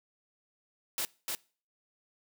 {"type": "noise with echo", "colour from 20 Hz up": "white", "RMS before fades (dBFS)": -33, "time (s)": [0.98, 1.05], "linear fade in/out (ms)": 0, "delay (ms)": 300, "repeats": 1, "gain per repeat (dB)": -2, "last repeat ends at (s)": 1.35, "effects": ["noise-tail reverb RT60 0.4 s tail -23 dB re dry", "high-pass 200 Hz 12 dB/octave"]}